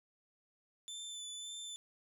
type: tone with vibrato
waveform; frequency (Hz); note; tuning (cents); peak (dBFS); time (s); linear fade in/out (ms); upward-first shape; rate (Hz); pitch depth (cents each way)
25% pulse; 3520; A7; 0; -39; 0.88-1.76; 0; sine; 1.8; 19
effects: none